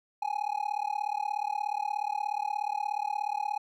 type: tone with amplitude modulation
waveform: triangle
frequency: 830.6 Hz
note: G#5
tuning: in tune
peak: -23 dBFS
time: 0.22-3.58 s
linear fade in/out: 5 ms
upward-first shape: sine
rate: 36.8 Hz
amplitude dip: 100%
effects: none